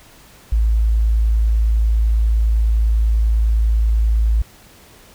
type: tone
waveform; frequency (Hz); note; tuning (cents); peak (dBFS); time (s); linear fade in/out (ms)
sine; 55; A1; 0; -12; 0.52-4.42; 5
effects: pink hiss -46 dBFS RMS until 5.14 s